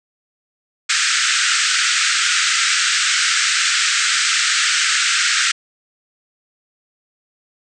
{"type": "band-pass noise", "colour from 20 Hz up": "pink", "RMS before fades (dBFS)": -17, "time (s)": [0.89, 5.52], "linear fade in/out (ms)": 10, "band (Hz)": [1300, 8400], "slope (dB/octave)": 96, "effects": []}